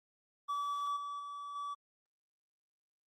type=tone with level steps; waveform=triangle; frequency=1149 Hz; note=D6; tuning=38 cents flat; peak=-31 / -37 / -40 / -36 dBFS; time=0.48-1.75 s; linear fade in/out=20 ms; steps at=0.96 / 1.19 / 1.55 s; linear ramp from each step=10 ms; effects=Opus 32 kbps